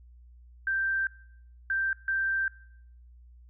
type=tone bursts at uneven times; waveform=sine; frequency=1569 Hz; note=G6; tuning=1 cent sharp; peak=-25 dBFS; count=3; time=0.67-1.07 / 1.7-1.93 / 2.08-2.48 s; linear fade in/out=2 ms; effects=noise-tail reverb RT60 0.7 s tail -22 dB re dry + added 60 Hz sine -50 dBFS peak until 3.49 s